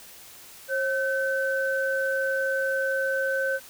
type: tone pair together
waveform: sine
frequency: 538 / 1529.6 Hz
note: C5 / G6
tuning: +48 / -43 cents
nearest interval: octave + tritone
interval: 1809 cents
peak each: -26 / -26 dBFS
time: 0.68-3.6 s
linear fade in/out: 50 ms
effects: white hiss -47 dBFS RMS until 3.69 s